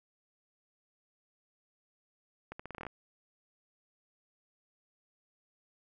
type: accelerating click train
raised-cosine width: 0.5 ms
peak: -27 dBFS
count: 10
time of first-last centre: 2.52-2.867 s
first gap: 75 ms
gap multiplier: 0.82
effects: none